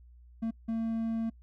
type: tone bursts at uneven times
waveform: triangle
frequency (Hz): 226.1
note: A3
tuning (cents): +47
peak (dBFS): -27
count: 2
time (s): 0.42-0.51 / 0.68-1.3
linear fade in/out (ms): 10
effects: noise-tail reverb RT60 0.1 s tail -26 dB re dry + added 60 Hz sine -52 dBFS peak until 1.42 s